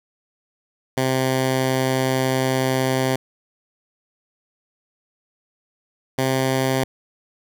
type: tone pair in turn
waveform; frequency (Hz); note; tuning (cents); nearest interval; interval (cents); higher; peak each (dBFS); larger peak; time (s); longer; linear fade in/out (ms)
10% pulse; 130.9 / 131.81; C3 / C3; +1 / +13; unison; 12; second; -10; neither; 0.97-3.16 / 6.18-6.84; first; 5
effects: none